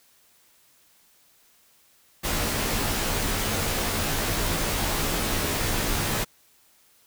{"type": "noise with comb filter", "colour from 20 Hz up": "pink", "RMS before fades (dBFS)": -26, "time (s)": [2.23, 6.25], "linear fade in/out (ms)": 20, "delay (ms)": 16, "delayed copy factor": -0.85, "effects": ["white hiss -60 dBFS RMS until 7.06 s"]}